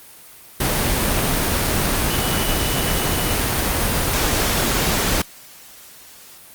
sine tone in noise, 2960 Hz, F#7, in tune, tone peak -28 dBFS, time 2.1-3.35 s, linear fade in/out 5 ms, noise pink, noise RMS -19 dBFS, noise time 0.6-5.22 s, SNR -12 dB, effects white hiss -43 dBFS RMS until 6.54 s + Opus 32 kbps

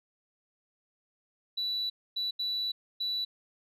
sine tone bursts at uneven times, 3951 Hz, B7, in tune, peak -28 dBFS, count 4, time 1.57-1.9 / 2.16-2.31 / 2.39-2.72 / 3-3.25 s, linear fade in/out 10 ms, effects tanh soft clip ceiling -26 dBFS

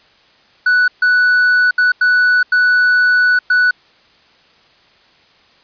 triangle tone bursts at uneven times, 1482 Hz, F#6, 2 cents sharp, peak -7 dBFS, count 6, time 0.66-0.88 / 1.02-1.71 / 1.78-1.92 / 2.01-2.43 / 2.52-3.39 / 3.5-3.71 s, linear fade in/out 5 ms, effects white hiss -50 dBFS RMS until 5.63 s + resampled to 11025 Hz

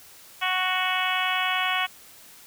harmonic tone, 370 Hz, F#4, in tune, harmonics 2 / 3 / 4 / 5 / 6 / 7 / 8 / 9, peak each -30 / -29 / -31 / -32 / -30 / -31 / -31 / -34 dBFS, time 0.41-1.87 s, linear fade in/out 20 ms, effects white hiss -49 dBFS RMS until 2.46 s

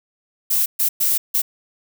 violet noise bursts at uneven times, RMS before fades -18 dBFS, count 4, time 0.5-0.66 / 0.79-0.89 / 1-1.18 / 1.34-1.42 s, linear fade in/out 10 ms, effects none

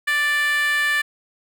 10% pulse tone with high-pass filter, 587.3 Hz, D5, in tune, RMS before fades -20 dBFS, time 0.07-1.02 s, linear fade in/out 10 ms, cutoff 1600 Hz, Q 7.7, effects none

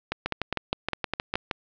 two click trains, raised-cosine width 0.3 ms, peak -10 / -10 dBFS, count 9 / 7, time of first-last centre 0.26-1.512 / 0.12-1.34 s, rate 6.39 / 4.92 Hz, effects low-pass 5000 Hz 12 dB/octave

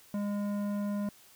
sine tone with tanh clipping, 204.3 Hz, G#3, 28 cents flat, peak -32 dBFS, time 0.14-1.09 s, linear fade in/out 2 ms, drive 13 dB, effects white hiss -58 dBFS RMS until 1.35 s

